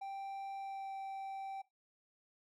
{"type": "tone with pitch glide", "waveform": "triangle", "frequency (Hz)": [784, 778.1], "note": ["G5", "G5"], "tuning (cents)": [0, -13], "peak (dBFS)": -39, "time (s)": [0.01, 1.62], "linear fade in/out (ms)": 10, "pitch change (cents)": -13, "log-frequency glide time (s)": [0.57, 0.93], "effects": ["noise-tail reverb RT60 0.2 s tail -18 dB re dry"]}